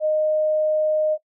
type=tone; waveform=sine; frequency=617 Hz; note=D#5; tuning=15 cents flat; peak=-17 dBFS; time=0-1.18 s; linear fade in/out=50 ms; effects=noise-tail reverb RT60 0.1 s tail -18 dB re dry